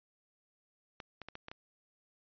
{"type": "clicks", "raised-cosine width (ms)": 0.3, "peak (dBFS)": -28, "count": 6, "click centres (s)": [1.002, 1.217, 1.286, 1.354, 1.484, 1.515], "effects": ["resampled to 11025 Hz"]}